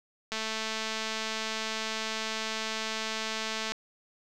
click train, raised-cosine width 0.2 ms, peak -16 dBFS, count 749, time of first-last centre 0.32-3.72 s, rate 220 Hz, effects none

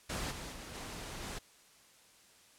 pink noise with level steps, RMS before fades -38 / -44 / -47 / -44 / -42 dBFS, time 0.09-1.39 s, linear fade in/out 10 ms, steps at 0.3 / 0.51 / 0.73 / 1.22 s, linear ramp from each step 20 ms, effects white hiss -62 dBFS RMS until 2.58 s + low-pass 10000 Hz 12 dB/octave

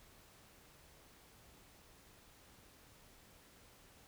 silence, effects pink hiss -63 dBFS RMS until 4.07 s

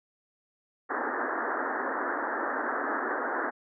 white band-pass noise, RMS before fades -31 dBFS, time 0.89-3.51 s, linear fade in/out 20 ms, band 240 to 1800 Hz, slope 96 dB/octave, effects none

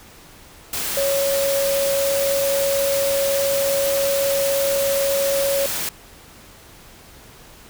sine tone in noise, 554.4 Hz, C#5, in tune, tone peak -18 dBFS, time 0.97-5.66 s, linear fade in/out 2 ms, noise white, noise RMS -25 dBFS, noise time 0.73-5.89 s, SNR +4 dB, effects pink hiss -45 dBFS RMS until 7.69 s

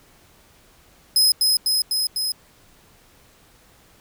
sawtooth tone with echo, 5090 Hz, D#8, 39 cents sharp, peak -11 dBFS, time 1.16-1.32 s, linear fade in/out 2 ms, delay 250 ms, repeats 4, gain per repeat -2 dB, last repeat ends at 2.32 s, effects pink hiss -54 dBFS RMS until 4 s

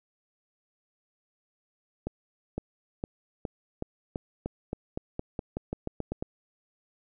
accelerating click train, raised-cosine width 2 ms, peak -18 dBFS, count 17, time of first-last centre 2.07-6.225 s, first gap 510 ms, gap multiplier 0.9, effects none

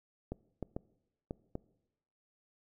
clicks, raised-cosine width 2 ms, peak -24 dBFS, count 5, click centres 0.32 / 0.627 / 0.765 / 1.309 / 1.554 s, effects noise-tail reverb RT60 0.9 s tail -22 dB re dry

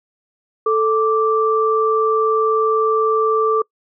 sine tone pair together, 440 / 1171.9 Hz, A4 / D6, 0 / -4 cents, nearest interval octave + perfect fourth, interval 1696 cents, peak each -15 / -17 dBFS, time 0.66-3.62 s, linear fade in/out 5 ms, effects noise-tail reverb RT60 0.1 s tail -25 dB re dry

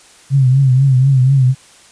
sine tone with vibrato, 132.5 Hz, C3, 22 cents sharp, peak -7 dBFS, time 0.3-1.55 s, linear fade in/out 50 ms, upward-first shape triangle, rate 4.1 Hz, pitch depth 100 cents each way, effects white hiss -44 dBFS RMS until 1.91 s + resampled to 22050 Hz

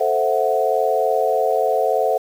sine chord, F# half-diminished seventh, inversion first, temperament equal, 440 / 523.3 / 659.3 / 740 Hz, A4 / C5 / E5 / F#5, 0 / 0 / 0 / 0 cents, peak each -21 dBFS, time 0-2.18 s, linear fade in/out 10 ms, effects 7-bit

